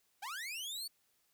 sawtooth linear sweep, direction up, 731 to 4539 Hz, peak -37 dBFS, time 0.22-0.88 s, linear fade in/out 10 ms, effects white hiss -75 dBFS RMS until 1.33 s

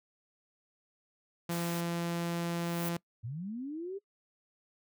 sawtooth tone, 170.6 Hz, F3, 40 cents flat, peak -28 dBFS, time 1.49-2.97 s, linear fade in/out 5 ms
white high-pass noise, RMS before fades -44 dBFS, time 1.51-1.81 s, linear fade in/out 5 ms, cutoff 170 Hz, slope 12 dB/octave
violet noise with exponential growth, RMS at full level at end -37 dBFS, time 2.43-2.89 s, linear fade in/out 5 ms, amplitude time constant 100 ms
sine linear sweep, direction up, 104 to 405.6 Hz, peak -36 dBFS, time 3.23-3.99 s, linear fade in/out 20 ms
effects noise-tail reverb RT60 0.1 s tail -23 dB re dry

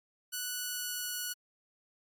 5% pulse tone with pitch glide, 1480 to 1468.1 Hz, F#6 to F#6, 0 to -14 cents, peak -24 dBFS, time 0.32-1.34 s, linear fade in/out 20 ms, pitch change -14 cents, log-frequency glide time 0.42-1.2 s, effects AAC 64 kbps

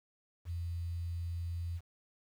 sine tone with quantisation, 85.4 Hz, F2, 38 cents flat, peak -35 dBFS, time 0.45-1.81 s, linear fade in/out 50 ms, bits 10, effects none

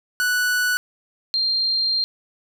45% pulse / sine tone pair in turn, 1480 / 4186 Hz, F#6 / C8, 0 / 0 cents, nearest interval octave + tritone, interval 1800 cents, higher second, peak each -18 dBFS, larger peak neither, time 0.2-0.77 / 1.34-2.04 s, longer second, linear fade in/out 0 ms, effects none

